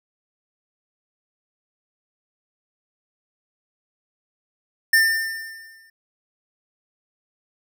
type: tone with exponential decay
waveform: square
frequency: 1798 Hz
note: A6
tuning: 37 cents sharp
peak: -12 dBFS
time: 4.93-5.9 s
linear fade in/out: 5 ms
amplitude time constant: 210 ms
effects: none